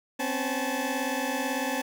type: tone cluster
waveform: 20% pulse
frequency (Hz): 255.1 / 273.2 / 868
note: C4 / C#4 / A5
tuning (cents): -44 / -25 / -24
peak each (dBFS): -27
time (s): 0.19-1.82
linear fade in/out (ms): 10
effects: none